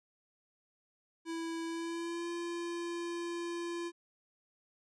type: tone with pitch glide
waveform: square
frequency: 330 to 342.8 Hz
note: E4 to F4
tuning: +2 to -32 cents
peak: -37 dBFS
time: 1.25-3.92 s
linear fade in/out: 50 ms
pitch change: +66 cents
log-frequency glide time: 1.65-2.29 s
effects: resampled to 22050 Hz